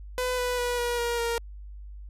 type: tone with pitch steps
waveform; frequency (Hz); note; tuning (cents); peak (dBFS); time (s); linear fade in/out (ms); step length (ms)
sawtooth; 502 / 494.8 / 487.7 / 480.7 / 473.8 / 467; B4 / B4 / B4 / B4 / A#4 / A#4; +28 / +3 / -22 / -47 / +28 / +3; -22; 0.18-1.38; 0; 200
effects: added 50 Hz sine -39 dBFS peak until 2.09 s + resampled to 32000 Hz